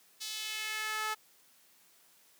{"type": "tone with high-pass filter sweep", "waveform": "sawtooth", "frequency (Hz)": 432.3, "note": "A4", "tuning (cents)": -31, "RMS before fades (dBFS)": -37, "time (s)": [0.2, 1.15], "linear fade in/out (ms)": 20, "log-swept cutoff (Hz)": [4300, 1100], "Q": 1.7, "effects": ["white hiss -64 dBFS RMS until 2.39 s", "high-pass 150 Hz 12 dB/octave"]}